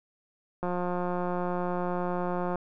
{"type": "click train", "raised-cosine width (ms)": 1, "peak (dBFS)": -18, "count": 344, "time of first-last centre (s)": [0.63, 2.557], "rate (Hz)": 178, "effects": []}